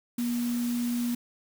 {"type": "tone in noise", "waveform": "sine", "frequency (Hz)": 240, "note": "B3", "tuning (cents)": -49, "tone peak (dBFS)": -26, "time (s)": [0.18, 1.15], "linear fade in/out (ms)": 5, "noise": "white", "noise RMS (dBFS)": -41, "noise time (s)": [0.18, 1.15], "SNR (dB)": 12, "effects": []}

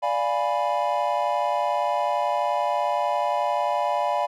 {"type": "chord", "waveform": "triangle", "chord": "D diminished seventh", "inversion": "none", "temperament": "equal", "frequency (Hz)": [587.3, 698.5, 830.6, 987.8], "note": ["D5", "F5", "Ab5", "Cb6"], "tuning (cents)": [0, 0, 0, 0], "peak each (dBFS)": -25, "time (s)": [0.02, 4.27], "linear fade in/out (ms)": 20, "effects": []}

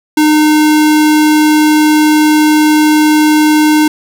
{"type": "tone", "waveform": "square", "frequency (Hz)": 305.2, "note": "D#4", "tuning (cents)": -33, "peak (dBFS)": -6, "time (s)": [0.17, 3.88], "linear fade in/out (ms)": 5, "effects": []}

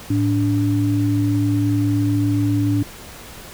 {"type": "tone pair together", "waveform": "sine", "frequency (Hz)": [108.63, 290], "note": ["A2", "D4"], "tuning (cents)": [-22, -22], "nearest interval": "octave + perfect fourth", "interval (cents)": 1700, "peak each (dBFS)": -18, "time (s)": [0.1, 2.83], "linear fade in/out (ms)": 5, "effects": ["pink hiss -38 dBFS RMS until 3.53 s"]}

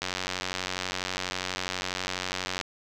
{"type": "click train", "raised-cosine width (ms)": 0.2, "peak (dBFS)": -12, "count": 240, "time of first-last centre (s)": [0.02, 2.612], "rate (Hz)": 92.2, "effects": []}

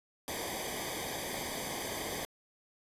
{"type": "noise with comb filter", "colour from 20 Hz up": "pink", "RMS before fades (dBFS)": -38, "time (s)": [0.28, 2.25], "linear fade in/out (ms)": 0, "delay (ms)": 0.73, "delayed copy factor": -0.85, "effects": ["resampled to 32000 Hz"]}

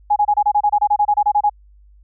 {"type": "tone bursts", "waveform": "sine", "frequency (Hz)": 830.6, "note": "G#5", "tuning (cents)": 0, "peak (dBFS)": -11, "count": 16, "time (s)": [0.1, 1.497], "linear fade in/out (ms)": 10, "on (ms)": 62, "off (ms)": 27, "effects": ["added 50 Hz sine -45 dBFS peak until 2.03 s"]}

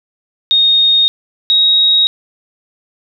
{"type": "tone pair in turn", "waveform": "sine", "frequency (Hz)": [3710, 3786], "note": ["A#7", "A#7"], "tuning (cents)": [-9, 26], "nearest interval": "unison", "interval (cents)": 35, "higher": "second", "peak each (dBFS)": -7, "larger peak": "neither", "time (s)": [[0.51, 1.08], [1.5, 2.07]], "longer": "neither", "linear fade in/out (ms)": 0, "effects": []}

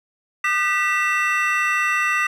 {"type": "tone cluster", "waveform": "triangle", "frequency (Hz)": [1213, 1521, 1954, 2683], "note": ["D#6", "F#6", "B6", "E7"], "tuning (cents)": [-44, 47, -19, 30], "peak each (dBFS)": [-21, -27, -19, -23], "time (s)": [0.44, 2.27], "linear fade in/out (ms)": 5, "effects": []}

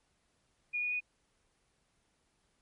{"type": "tone with pitch steps", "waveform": "sine", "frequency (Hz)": [2442, 2458, 2473], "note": ["D#7", "D#7", "D#7"], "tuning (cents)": [-33, -22, -11], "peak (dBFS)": -31, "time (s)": [0.73, 1.006], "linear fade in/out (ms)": 20, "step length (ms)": 92, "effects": ["pink hiss -75 dBFS RMS until 2.61 s", "MP3 48 kbps"]}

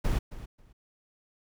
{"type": "noise with echo", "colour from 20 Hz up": "brown", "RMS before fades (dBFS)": -26, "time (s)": [0.04, 0.19], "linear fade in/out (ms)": 10, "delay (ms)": 270, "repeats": 2, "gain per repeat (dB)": -15, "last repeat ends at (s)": 0.73, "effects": []}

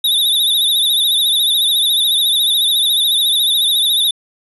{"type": "tone with vibrato", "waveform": "square", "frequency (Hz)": 3656, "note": "A#7", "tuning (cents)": -34, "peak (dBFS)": -12, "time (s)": [0.04, 4.11], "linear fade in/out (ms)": 5, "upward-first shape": "sine", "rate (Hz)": 14, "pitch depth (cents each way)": 92, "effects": ["resampled to 32000 Hz"]}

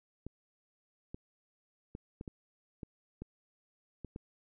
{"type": "clicks", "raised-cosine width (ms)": 3, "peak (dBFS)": -29, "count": 9, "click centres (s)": [0.266, 1.145, 1.951, 2.211, 2.278, 2.832, 3.22, 4.047, 4.161], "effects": []}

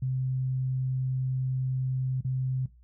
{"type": "tone with dropouts", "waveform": "sine", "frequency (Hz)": 130, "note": "C3", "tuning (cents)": -11, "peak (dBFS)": -26, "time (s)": [0.02, 2.66], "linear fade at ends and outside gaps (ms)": 5, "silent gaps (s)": [2.209, 2.247], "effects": ["noise-tail reverb RT60 0.2 s tail -17 dB re dry", "added 60 Hz sine -53 dBFS peak until 2.83 s"]}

